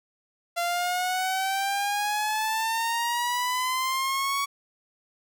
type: exponential sweep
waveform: sawtooth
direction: up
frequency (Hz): 686 to 1126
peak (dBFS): -21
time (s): 0.56-4.46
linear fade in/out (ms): 20
effects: none